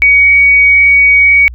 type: tone with frequency modulation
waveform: sine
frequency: 2251 Hz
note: C#7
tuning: 26 cents sharp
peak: -3 dBFS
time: 0.02-1.48 s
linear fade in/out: 0 ms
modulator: 33.3 Hz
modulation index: 0.24
effects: added 60 Hz sine -24 dBFS peak until 1.54 s